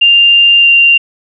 sine tone with pitch glide, 2794 to 2776 Hz, F7 to F7, 0 to -11 cents, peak -3 dBFS, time 0.01-0.98 s, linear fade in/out 10 ms, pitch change -11 cents, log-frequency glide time 0.59-0.68 s, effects none

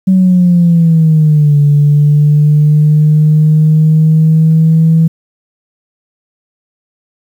sine exponential two-way sweep, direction down then up, 190 to 144.9 to 162.8 Hz, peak -3 dBFS, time 0.07-5.08 s, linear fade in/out 10 ms, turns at 1.58 s, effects tanh soft clip ceiling 0 dBFS + 7-bit

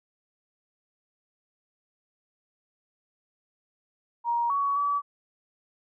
sine tone with pitch steps, 943 / 1124 / 1146 Hz, A#5 / C#6 / D6, +20 / +24 / -43 cents, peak -23 dBFS, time 4.24-5.02 s, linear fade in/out 50 ms, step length 260 ms, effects none

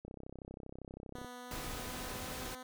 click train, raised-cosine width 2 ms, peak -33 dBFS, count 40, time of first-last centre 0.05-1.246 s, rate 32.6 Hz
10% pulse tone with pitch glide, 246.9 to 254.3 Hz, B3 to C4, 0 to -49 cents, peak -38 dBFS, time 1.15-2.63 s, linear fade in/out 5 ms, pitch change +51 cents, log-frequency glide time 1.39-2.28 s
pink noise, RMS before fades -43 dBFS, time 1.51-2.55 s, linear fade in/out 2 ms
effects none

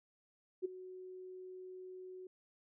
sine tone with ADSR envelope, 370 Hz, F#4, in tune, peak -31 dBFS, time 0.62-2.27 s, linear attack 30 ms, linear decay 12 ms, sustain -16 dB, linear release 3 ms, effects none

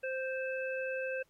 harmonic tone, 523 Hz, C5, 1 cent flat, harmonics 1 / 3 / 5, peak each -35 / -40 / -42 dBFS, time 0.03-1.23 s, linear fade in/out 10 ms, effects pink hiss -73 dBFS RMS until 1.29 s + AAC 48 kbps

